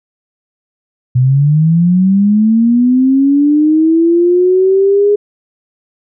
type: linear sweep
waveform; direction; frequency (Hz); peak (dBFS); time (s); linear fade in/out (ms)
sine; up; 123 to 415.3; -6; 1.15-5.16; 10
effects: none